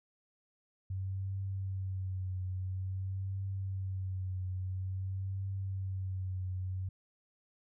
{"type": "tone with vibrato", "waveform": "sine", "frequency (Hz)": 94.7, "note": "F#2", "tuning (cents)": 41, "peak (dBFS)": -34, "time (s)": [0.9, 6.89], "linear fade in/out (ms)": 5, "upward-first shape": "triangle", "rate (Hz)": 0.49, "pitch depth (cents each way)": 44, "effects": []}